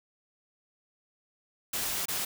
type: noise with dropouts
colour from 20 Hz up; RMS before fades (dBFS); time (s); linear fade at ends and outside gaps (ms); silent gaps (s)
white; -32; 1.73-2.25; 5; 2.056-2.083
effects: none